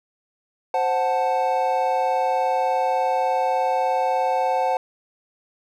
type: chord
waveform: triangle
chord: F# diminished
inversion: second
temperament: equal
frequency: 523.3 / 740 / 880 Hz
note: C5 / F#5 / A5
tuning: 0 / 0 / 0 cents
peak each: -22 / -20 / -22 dBFS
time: 0.74-4.77 s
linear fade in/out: 2 ms
effects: none